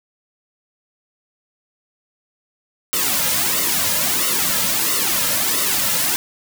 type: noise with flanger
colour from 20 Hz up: white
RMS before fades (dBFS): -19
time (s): 2.93-6.16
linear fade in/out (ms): 0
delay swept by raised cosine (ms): 1.2 to 2.7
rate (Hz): 1.5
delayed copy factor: -0.8
effects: none